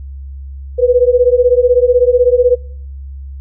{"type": "beating tone pair", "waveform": "sine", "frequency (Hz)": [485.7, 501.7], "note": ["B4", "B4"], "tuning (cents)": [-29, 27], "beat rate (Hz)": 16, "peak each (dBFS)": -10, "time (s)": [0.78, 2.56], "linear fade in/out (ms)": 20, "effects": ["noise-tail reverb RT60 0.6 s tail -24 dB re dry", "added 68 Hz sine -25 dBFS peak until 3.4 s"]}